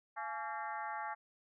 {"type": "harmonic tone with a mistuned harmonic", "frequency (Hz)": 228.4, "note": "A#3", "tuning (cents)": -35, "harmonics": [3, 4, 5, 6, 7, 8, 9], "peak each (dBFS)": [-49, -41, -46, -47, -49, -49, -55], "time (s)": [0.16, 1.15], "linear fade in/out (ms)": 20, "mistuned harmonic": 4, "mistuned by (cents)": -120, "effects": []}